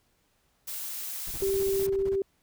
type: noise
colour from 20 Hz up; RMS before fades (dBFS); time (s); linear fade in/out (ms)
blue; -36; 0.67-1.87; 10
type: noise bursts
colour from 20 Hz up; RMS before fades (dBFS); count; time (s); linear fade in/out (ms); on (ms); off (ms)
brown; -40; 14; 1.27-2.158; 5; 43; 22
type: tone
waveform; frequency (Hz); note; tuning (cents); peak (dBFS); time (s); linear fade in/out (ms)
sine; 390.1; G4; -8; -24; 1.42-2.22; 2
effects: pink hiss -70 dBFS RMS until 2.42 s